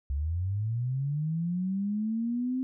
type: linear sweep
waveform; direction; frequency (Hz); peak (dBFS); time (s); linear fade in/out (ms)
sine; up; 66.1 to 261.6; -27; 0.1-2.63; 0
effects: none